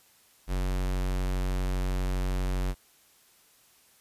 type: tone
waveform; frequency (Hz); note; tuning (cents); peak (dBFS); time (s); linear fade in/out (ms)
square; 46.25; F#1; 0; -27; 0.47-2.75; 50
effects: white hiss -61 dBFS RMS until 4 s + resampled to 32000 Hz

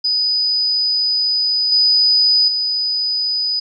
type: tone with level steps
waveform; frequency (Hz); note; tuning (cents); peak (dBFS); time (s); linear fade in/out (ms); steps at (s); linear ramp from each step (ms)
sine; 4978; D#8; 0; -14 / -10 / -16; 0.04-3.6; 10; 1.72 / 2.48; 2
effects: none

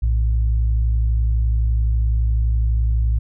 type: tone pair together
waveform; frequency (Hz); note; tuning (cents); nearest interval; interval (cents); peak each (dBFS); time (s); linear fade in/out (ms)
sine; 58.43 / 110.3; A#1 / A2; +5 / +5; major seventh; 1100; -15 / -25; 0.02-3.19; 10
effects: none

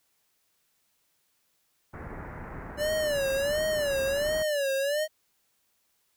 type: low-pass noise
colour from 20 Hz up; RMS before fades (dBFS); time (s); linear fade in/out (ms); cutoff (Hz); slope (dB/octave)
pink; -40; 1.93-4.43; 10; 2000; 48
type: tone with vibrato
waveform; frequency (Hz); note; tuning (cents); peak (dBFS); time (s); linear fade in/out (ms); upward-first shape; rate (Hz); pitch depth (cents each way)
square; 580; D5; -22; -26; 2.77-5.08; 50; sine; 1.4; 130
effects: white hiss -72 dBFS RMS until 6.16 s

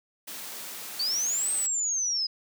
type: high-pass noise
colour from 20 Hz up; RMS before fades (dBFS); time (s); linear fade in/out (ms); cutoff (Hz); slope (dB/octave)
white; -39; 0.27-1.67; 10; 160; 24
type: linear two-way sweep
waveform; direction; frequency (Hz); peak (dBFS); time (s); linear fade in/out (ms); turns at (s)
sine; up then down; 4383 to 8372 to 4965; -25; 0.99-2.27; 10; 1.52
effects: none

